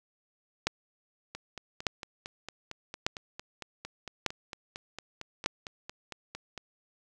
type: two click trains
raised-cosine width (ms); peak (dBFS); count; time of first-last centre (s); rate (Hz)
0.2; -22 / -9; 24 / 5; 1.35-6.577 / 0.67-5.46; 4.4 / 0.835
effects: none